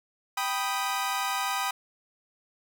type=chord; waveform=sawtooth; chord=G augmented; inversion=none; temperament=equal; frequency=784 / 987.8 / 1244.5 Hz; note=G5 / B5 / D#6; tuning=0 / 0 / 0 cents; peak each=-28 dBFS; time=0.37-1.71 s; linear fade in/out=5 ms; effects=none